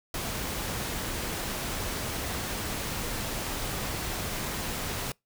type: noise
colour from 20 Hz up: pink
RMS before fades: -33 dBFS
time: 0.14-5.12 s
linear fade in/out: 2 ms
effects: noise-tail reverb RT60 0.2 s tail -26 dB re dry